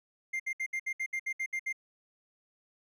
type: tone bursts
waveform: triangle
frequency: 2104 Hz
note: C7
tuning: 9 cents sharp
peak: -29 dBFS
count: 11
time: 0.33-1.728 s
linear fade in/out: 10 ms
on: 68 ms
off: 65 ms
effects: none